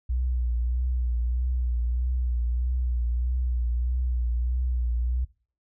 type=tone with vibrato; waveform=sine; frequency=60.9 Hz; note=B1; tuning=24 cents flat; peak=-23 dBFS; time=0.09-5.25 s; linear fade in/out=10 ms; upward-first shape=triangle; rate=1.6 Hz; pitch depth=61 cents each way; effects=noise-tail reverb RT60 0.4 s tail -20 dB re dry

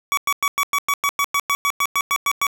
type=tone bursts; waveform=25% pulse; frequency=1133 Hz; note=C#6; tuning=37 cents sharp; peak=-13 dBFS; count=16; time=0.12-2.468 s; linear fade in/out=0 ms; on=53 ms; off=100 ms; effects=none

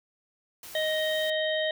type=noise; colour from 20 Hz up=white; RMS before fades=-44 dBFS; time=0.63-1.3 s; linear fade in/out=2 ms
type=harmonic tone; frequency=624 Hz; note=D#5; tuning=5 cents sharp; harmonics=1 / 3 / 5 / 6; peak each=-27 / -32 / -34 / -35 dBFS; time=0.75-1.71 s; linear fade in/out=2 ms
effects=none

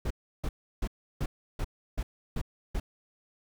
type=noise bursts; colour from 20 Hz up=brown; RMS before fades=-30 dBFS; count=8; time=0.05-2.8 s; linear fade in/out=5 ms; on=55 ms; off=330 ms; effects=none

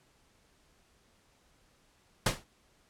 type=noise with exponential decay; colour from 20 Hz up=pink; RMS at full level=-22 dBFS; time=2.26-2.44 s; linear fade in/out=5 ms; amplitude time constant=37 ms; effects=pink hiss -67 dBFS RMS until 2.89 s + low-pass 10000 Hz 12 dB/octave

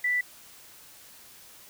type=tone; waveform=sine; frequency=1975.5 Hz; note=B6; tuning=in tune; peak=-23 dBFS; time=0.04-0.21 s; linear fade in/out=5 ms; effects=white hiss -51 dBFS RMS until 1.69 s

